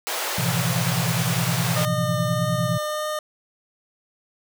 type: high-pass noise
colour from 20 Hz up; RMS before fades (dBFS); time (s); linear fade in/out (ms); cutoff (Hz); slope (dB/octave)
pink; -27; 0.07-1.85; 0; 490; 24
type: chord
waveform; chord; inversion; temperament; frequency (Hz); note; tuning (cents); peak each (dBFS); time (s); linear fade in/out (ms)
sine; F major seventh; first; equal with one note detuned; 110 / 128.05 / 164.81 / 174.61; A2 / C3 / E3 / F3; 0 / -37 / 0 / 0; -30 / -25 / -27 / -28; 0.38-2.78; 5
type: tone with vibrato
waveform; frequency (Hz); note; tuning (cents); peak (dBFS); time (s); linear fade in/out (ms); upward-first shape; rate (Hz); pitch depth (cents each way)
25% pulse; 607; D#5; -43; -21; 1.76-3.19; 2; triangle; 1.7; 10
effects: none